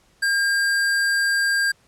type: tone with sample-and-hold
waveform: sine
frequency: 1612 Hz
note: G6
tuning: 48 cents sharp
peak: -17 dBFS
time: 0.22-1.72 s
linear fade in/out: 10 ms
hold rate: 6300 Hz
effects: pink hiss -59 dBFS RMS until 1.87 s + low-pass 10000 Hz 12 dB/octave